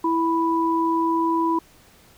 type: tone pair together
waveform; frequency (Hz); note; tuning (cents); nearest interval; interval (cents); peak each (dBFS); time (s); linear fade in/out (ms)
sine; 329.6 / 987.8; E4 / B5; 0 / 0; octave + perfect fifth; 1900; -21; 0.04-1.59; 5
effects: pink hiss -53 dBFS RMS until 2.17 s